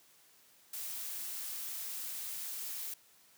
blue noise, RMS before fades -41 dBFS, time 0.73-2.94 s, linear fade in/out 5 ms, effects white hiss -64 dBFS RMS until 3.37 s + high-pass 100 Hz 12 dB/octave

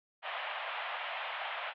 pink band-pass noise, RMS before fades -39 dBFS, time 0.22-1.74 s, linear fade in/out 50 ms, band 620 to 3300 Hz, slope 48 dB/octave, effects none

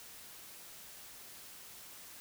silence, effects white hiss -52 dBFS RMS until 2.2 s

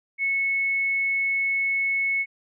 sine tone, 2200 Hz, C#7, 14 cents flat, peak -21 dBFS, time 0.18-2.26 s, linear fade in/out 50 ms, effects none

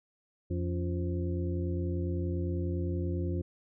harmonic tone with a mistuned harmonic, 87.3 Hz, F2, in tune, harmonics 1 / 2 / 3 / 4 / 6, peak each -31 / -37 / -40 / -37 / -45 dBFS, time 0.5-3.42 s, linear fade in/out 10 ms, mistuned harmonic 3, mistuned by +110 cents, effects none

